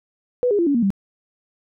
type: tone with pitch steps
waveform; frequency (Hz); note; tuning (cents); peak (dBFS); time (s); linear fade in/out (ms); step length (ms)
sine; 493.9 / 410.5 / 341.3 / 283.7 / 235.8 / 196; B4 / G#4 / F4 / C#4 / A#3 / G3; 0 / -20 / -40 / +40 / +20 / 0; -15; 0.43-0.904; 0; 79
effects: none